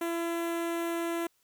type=tone with notch filter; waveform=sawtooth; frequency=337.2 Hz; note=E4; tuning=39 cents sharp; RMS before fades=-32 dBFS; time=0.01-1.27 s; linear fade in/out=5 ms; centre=4800 Hz; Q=1.2; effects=white hiss -71 dBFS RMS until 1.43 s